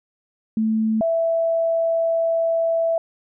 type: tone pair in turn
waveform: sine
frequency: 220 / 661.2 Hz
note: A3 / E5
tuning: 0 / +5 cents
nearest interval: octave + perfect fifth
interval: 1905 cents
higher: second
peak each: -17 dBFS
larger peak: neither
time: 0.57-1.01 / 1.01-2.98 s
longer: second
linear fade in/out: 2 ms
effects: none